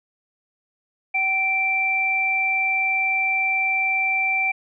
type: tone pair together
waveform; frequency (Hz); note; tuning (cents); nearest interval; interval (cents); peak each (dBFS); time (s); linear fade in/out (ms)
sine; 764.9 / 2347; G5 / D7; -43 / -2; octave + perfect fifth; 1941; -27 / -19; 1.14-4.52; 10
effects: none